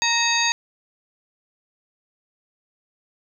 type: harmonic tone with a mistuned harmonic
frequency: 932.3 Hz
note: A#5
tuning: in tune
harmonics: 1 / 2 / 3 / 4 / 5 / 7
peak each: -25 / -25 / -25 / -25 / -25 / -25 dBFS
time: 0.02-0.52 s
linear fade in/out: 0 ms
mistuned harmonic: 3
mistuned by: -140 cents
effects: none